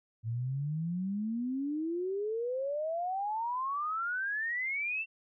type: exponential sweep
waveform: sine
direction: up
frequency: 110 to 2720 Hz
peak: -31 dBFS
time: 0.23-5.06 s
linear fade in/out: 50 ms
effects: none